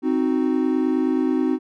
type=chord; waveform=triangle; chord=C diminished; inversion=none; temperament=equal; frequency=261.6 / 311.1 / 370 Hz; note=C4 / Eb4 / Gb4; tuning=0 / 0 / 0 cents; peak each=-19 / -20 / -23 dBFS; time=0.02-1.59 s; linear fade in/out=50 ms; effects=none